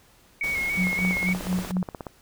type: tone with vibrato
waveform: sine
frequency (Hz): 2200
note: C#7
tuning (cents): -14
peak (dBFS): -24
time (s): 0.41-1.33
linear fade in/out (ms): 2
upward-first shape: square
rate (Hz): 3.5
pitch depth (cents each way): 30
type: noise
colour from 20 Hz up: pink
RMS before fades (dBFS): -37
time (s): 0.43-1.72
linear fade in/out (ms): 10
type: tone with tremolo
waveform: sine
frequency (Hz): 182.8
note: F#3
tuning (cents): -21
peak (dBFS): -21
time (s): 0.77-1.83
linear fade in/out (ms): 5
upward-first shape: sine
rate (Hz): 4.2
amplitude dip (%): 95
type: click train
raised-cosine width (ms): 1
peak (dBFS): -19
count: 21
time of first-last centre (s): 0.87-2.068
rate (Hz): 16.7
effects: pink hiss -57 dBFS RMS until 2.21 s